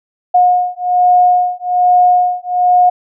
sine beating tone pair, 720 / 721.2 Hz, F#5 / F#5, -47 / -45 cents, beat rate 1.2 Hz, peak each -11 dBFS, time 0.34-2.9 s, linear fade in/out 10 ms, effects none

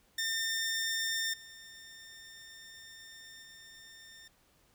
15% pulse tone with level steps, 1808 Hz, A6, 47 cents sharp, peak -25 / -43 / -45 dBFS, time 0.18-4.28 s, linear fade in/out 5 ms, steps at 1.33 / 3.42 s, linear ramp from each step 10 ms, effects pink hiss -68 dBFS RMS until 4.74 s

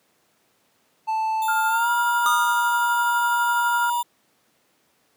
triangle tone with pitch glide, 880 to 959.6 Hz, A5 to A#5, 0 to +50 cents, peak -19 dBFS, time 1.07-4.03 s, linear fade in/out 20 ms, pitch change +150 cents, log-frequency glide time 1.68-1.89 s
5% pulse tone, 3574 Hz, A7, 26 cents sharp, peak -25 dBFS, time 1.42-4.03 s, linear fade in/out 2 ms
sine tone with tremolo, 1400 Hz, F6, 4 cents sharp, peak -20 dBFS, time 1.48-3.9 s, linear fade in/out 5 ms, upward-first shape sine, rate 12 Hz, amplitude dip 35%
square tone with exponential decay, 1227 Hz, D#6, 25 cents flat, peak -19 dBFS, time 2.26-3.28 s, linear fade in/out 0 ms, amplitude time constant 220 ms
effects pink hiss -64 dBFS RMS until 5.16 s + high-pass 200 Hz 12 dB/octave

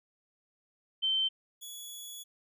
sine / 15% pulse tone pair in turn, 3100 / 3389 Hz, G7 / G#7, -20 / +34 cents, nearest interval major second, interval 154 cents, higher second, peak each -26 / -35 dBFS, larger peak first, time 1.02-1.29 / 1.61-2.24 s, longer second, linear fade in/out 20 ms, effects none

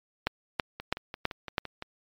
two click trains, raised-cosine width 0.3 ms, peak -9 / -21 dBFS, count 5 / 7, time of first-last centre 0.27-1.581 / 0.8-1.824 s, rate 3.05 / 5.86 Hz, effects MP3 96 kbps

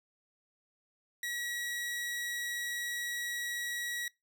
sawtooth tone, 1919 Hz, A#6, 50 cents sharp, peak -31 dBFS, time 1.23-4.08 s, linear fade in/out 2 ms, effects noise-tail reverb RT60 0.2 s tail -24 dB re dry

